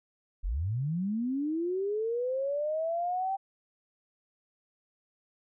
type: linear sweep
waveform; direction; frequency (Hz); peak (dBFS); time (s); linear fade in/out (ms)
sine; up; 36.11 to 784; -28; 0.43-3.37; 20
effects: none